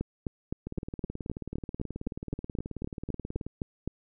two click trains, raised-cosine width 3 ms, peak -18 / -23 dBFS, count 16 / 53, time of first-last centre 0.01-3.876 / 0.67-3.466 s, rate 3.88 / 18.6 Hz, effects none

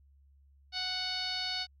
10% pulse tone with low-pass filter, 740 Hz, F#5, in tune, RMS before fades -35 dBFS, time 0.72-1.67 s, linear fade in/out 50 ms, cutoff 4500 Hz, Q 4.9, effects added 69 Hz sine -59 dBFS peak until 1.8 s

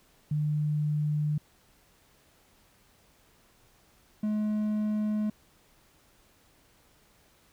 sine / triangle tone pair in turn, 150.1 / 212.3 Hz, D3 / G#3, +38 / +38 cents, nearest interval tritone, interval 600 cents, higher second, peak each -25 / -24 dBFS, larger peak second, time 0.31-1.38 / 4.23-5.3 s, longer neither, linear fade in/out 5 ms, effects pink hiss -63 dBFS RMS until 7.52 s

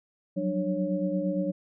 sine tone cluster, 181.2 / 189.9 / 298.8 / 553 Hz, F#3 / F#3 / D4 / C#5, -36 / +45 / +30 / -4 cents, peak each -31 dBFS, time 0.36-1.52 s, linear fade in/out 20 ms, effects none

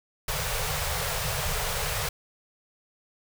pink band-stop noise, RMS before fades -29 dBFS, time 0.28-2.09 s, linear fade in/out 5 ms, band 170 to 420 Hz, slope 96 dB/octave, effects none

